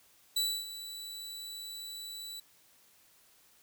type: tone with ADSR envelope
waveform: sawtooth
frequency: 3951 Hz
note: B7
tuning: in tune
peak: -24 dBFS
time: 0.36-2.4 s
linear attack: 8 ms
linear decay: 280 ms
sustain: -14 dB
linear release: 5 ms
effects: white hiss -64 dBFS RMS until 3.62 s